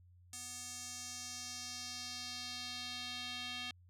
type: tone with band-pass filter sweep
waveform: square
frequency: 246.9 Hz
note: B3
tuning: in tune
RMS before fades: -45 dBFS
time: 0.33-3.71 s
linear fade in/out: 2 ms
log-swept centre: 7700 to 3300 Hz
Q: 2.4
effects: added 89 Hz sine -60 dBFS peak until 3.89 s